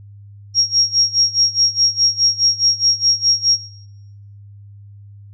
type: tone with tremolo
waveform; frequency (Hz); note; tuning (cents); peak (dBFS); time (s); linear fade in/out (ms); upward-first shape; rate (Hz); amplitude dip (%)
sine; 5588; F8; 0; -9; 0.54-3.59; 50; sine; 4.8; 95
effects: noise-tail reverb RT60 0.9 s tail -18 dB re dry + added 101 Hz sine -37 dBFS peak until 5.33 s